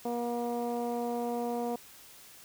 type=tone with low-pass filter; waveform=15% pulse; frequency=238.6 Hz; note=A#3; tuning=41 cents sharp; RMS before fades=-33 dBFS; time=0.05-1.76 s; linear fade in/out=5 ms; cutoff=720 Hz; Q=1.3; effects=white hiss -53 dBFS RMS until 2.44 s